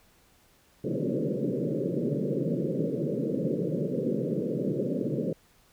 pink band-pass noise, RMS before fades -29 dBFS, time 0.84-5.33 s, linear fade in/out 5 ms, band 130 to 560 Hz, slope 96 dB/octave, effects pink hiss -62 dBFS RMS until 5.72 s

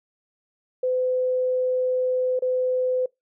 sine tone with dropouts, 508 Hz, B4, 49 cents sharp, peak -20 dBFS, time 0.83-3.06 s, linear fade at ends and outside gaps 5 ms, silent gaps 2.392-2.421 s, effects noise-tail reverb RT60 0.2 s tail -25 dB re dry

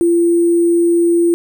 sine tone with sample-and-hold, 342.3 Hz, F4, 35 cents flat, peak -9 dBFS, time 0.01-1.34 s, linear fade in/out 0 ms, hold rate 8820 Hz, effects none

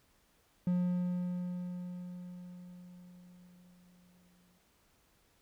triangle tone with exponential decay, 178.7 Hz, F3, 40 cents sharp, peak -25 dBFS, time 0.67-4.58 s, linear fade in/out 2 ms, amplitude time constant 850 ms, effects pink hiss -70 dBFS RMS until 5.41 s

